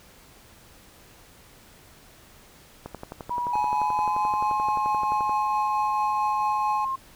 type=click train; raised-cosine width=1 ms; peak=-21 dBFS; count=29; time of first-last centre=2.86-5.295 s; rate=11.5 Hz
type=tone with pitch glide; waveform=sine; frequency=970 to 1063.9 Hz; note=B5 to C6; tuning=-31 to +29 cents; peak=-25 dBFS; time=3.3-6.96 s; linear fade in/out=10 ms; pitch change=+160 cents; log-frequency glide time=3.54-4.58 s
type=tone with tremolo; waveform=triangle; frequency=843 Hz; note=G#5; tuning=26 cents sharp; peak=-21 dBFS; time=3.53-6.85 s; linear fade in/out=5 ms; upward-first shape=triangle; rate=4.5 Hz; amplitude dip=30%
effects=pink hiss -52 dBFS RMS until 7.15 s